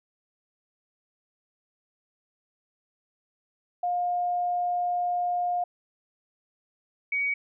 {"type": "tone pair in turn", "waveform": "sine", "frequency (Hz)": [710, 2254], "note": ["F5", "C#7"], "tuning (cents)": [28, 28], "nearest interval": "octave + minor sixth", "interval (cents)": 2000, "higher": "second", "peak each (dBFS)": -24, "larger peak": "neither", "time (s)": [[3.83, 5.64], [7.12, 7.34]], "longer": "first", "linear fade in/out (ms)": 5, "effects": []}